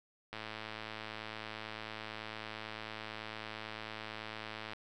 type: click train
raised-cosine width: 0.3 ms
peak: -26 dBFS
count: 481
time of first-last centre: 0.33-4.734 s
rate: 109 Hz
effects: none